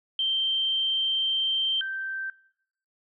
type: tone pair in turn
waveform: sine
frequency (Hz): 3136 / 1559.4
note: G7 / G6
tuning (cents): 0 / -10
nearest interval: octave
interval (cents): 1210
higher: first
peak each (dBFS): -23 / -29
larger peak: first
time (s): 0.19-1.81 / 1.81-2.3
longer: first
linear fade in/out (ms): 2
effects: noise-tail reverb RT60 0.8 s tail -24 dB re dry